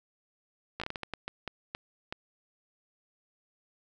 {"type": "slowing click train", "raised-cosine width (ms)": 0.3, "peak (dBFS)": -19, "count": 12, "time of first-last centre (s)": [0.8, 2.125], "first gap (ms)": 15, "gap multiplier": 1.38, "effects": []}